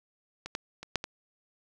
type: clicks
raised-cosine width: 0.2 ms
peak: -21 / -14 / -24 / -9 / -18 dBFS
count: 5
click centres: 0.46 / 0.551 / 0.83 / 0.957 / 1.041 s
effects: none